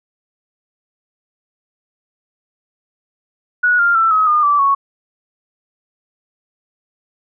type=tone with pitch steps; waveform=sine; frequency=1463 / 1396.9 / 1333.9 / 1273.6 / 1216.1 / 1161.2 / 1108.7 Hz; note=F#6 / F6 / E6 / D#6 / D#6 / D6 / C#6; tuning=-20 / 0 / +20 / +40 / -40 / -20 / 0 cents; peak=-10 dBFS; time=3.63-4.75 s; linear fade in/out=10 ms; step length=160 ms; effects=none